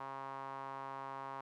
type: tone with band-pass filter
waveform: sawtooth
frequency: 135.6 Hz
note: C#3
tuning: 38 cents flat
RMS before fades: -45 dBFS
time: 0-1.41 s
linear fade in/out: 5 ms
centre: 1000 Hz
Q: 3.9
effects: none